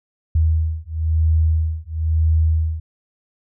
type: beating tone pair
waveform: sine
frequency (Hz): 79.3 / 80.3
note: D#2 / E2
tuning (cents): +33 / -45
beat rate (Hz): 1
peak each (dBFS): -18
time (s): 0.35-2.8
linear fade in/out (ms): 5
effects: none